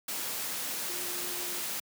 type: tone in noise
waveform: sine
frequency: 354.2 Hz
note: F4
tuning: 24 cents sharp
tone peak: -45 dBFS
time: 0.89-1.59 s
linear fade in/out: 5 ms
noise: white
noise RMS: -35 dBFS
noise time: 0.08-1.8 s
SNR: -13 dB
effects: high-pass 150 Hz 12 dB/octave